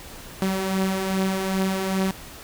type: beating tone pair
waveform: sawtooth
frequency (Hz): 188.7 / 191.2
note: F#3 / G3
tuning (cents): +34 / -43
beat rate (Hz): 2.5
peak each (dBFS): -25 / -19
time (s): 0.42-2.11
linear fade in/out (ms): 0
effects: pink hiss -41 dBFS RMS until 2.43 s